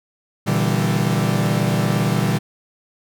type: chord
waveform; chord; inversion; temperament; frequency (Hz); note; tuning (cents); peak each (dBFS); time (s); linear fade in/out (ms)
40% pulse; E half-diminished seventh; second; equal with one note detuned; 119.13 / 146.83 / 164.81 / 196; Bb2 / D3 / E3 / G3; +38 / 0 / 0 / 0; -21 / -22 / -22 / -21; 0.46-2.39; 20
effects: none